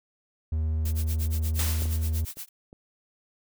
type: tone with pitch glide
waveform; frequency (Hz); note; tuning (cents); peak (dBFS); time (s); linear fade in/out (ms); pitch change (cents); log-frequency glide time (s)
triangle; 78.6 to 79.47; D#2 to D#2; +18 to +37; -22; 0.52-2.25; 5; +19; 0.69-1.68
type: noise with tremolo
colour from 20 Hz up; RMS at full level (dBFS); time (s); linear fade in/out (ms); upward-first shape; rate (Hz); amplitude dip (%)
blue; -36; 0.85-2.49; 5; sine; 8.5; 100
type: noise with exponential decay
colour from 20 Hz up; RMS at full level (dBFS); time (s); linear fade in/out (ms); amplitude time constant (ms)
white; -28; 1.59-2.28; 2; 150
type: clicks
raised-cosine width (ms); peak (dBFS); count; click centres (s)
2; -24 / -27 / -34 / -34; 4; 1.821 / 1.856 / 2.371 / 2.729
effects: none